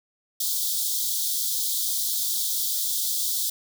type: high-pass noise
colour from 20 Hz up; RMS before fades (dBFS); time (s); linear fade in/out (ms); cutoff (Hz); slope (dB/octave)
white; -26; 0.4-3.5; 5; 3300; 96
effects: none